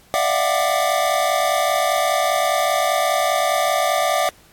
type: tone cluster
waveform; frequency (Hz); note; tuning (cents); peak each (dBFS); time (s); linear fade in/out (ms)
square; 589 / 657 / 702 / 752 / 1189; D5 / E5 / F5 / F#5 / D6; +5 / -6 / +9 / +28 / +21; -24; 0.14-4.29; 0
effects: pink hiss -51 dBFS RMS until 4.52 s + AAC 64 kbps